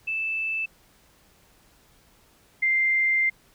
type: tone pair in turn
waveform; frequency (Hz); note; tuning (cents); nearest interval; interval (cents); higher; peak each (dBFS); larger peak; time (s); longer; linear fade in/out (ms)
sine; 2637 / 2093; E7 / C7; 0 / 0; major third; 400; first; -25 / -19; second; 0.07-0.66 / 2.62-3.3; second; 10
effects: pink hiss -59 dBFS RMS until 3.54 s